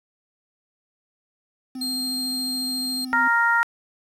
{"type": "tone with vibrato", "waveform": "triangle", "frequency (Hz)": 256.4, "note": "C4", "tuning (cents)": -35, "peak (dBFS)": -28, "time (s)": [1.75, 3.28], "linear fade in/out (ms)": 5, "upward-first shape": "sine", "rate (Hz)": 14, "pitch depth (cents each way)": 20}
{"type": "tone", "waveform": "40% pulse", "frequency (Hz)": 4200, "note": "C8", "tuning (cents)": 6, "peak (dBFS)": -24, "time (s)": [1.81, 3.05], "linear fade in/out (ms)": 5}
{"type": "harmonic tone", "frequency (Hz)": 466.2, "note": "A#4", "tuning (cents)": 0, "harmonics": [2, 3, 4], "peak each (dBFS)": [-22, -19, -23], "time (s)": [3.13, 3.63], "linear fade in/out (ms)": 0}
{"effects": ["resampled to 32000 Hz", "8-bit"]}